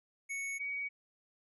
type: tone pair in turn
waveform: square / sine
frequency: 2217 / 2256 Hz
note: C#7 / C#7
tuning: 0 / +30 cents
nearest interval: unison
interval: 30 cents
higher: second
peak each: -37 / -35 dBFS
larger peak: second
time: 0.29-0.59 / 0.59-0.89 s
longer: neither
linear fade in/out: 20 ms
effects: resampled to 32000 Hz